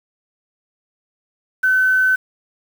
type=tone with quantisation; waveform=sine; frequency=1519 Hz; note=F#6; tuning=45 cents sharp; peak=-12 dBFS; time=1.63-2.16 s; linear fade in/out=10 ms; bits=6; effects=none